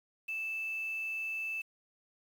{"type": "tone with quantisation", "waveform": "sine", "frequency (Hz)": 2637, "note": "E7", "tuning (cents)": 0, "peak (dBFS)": -34, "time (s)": [0.28, 1.62], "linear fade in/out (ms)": 10, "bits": 9, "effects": []}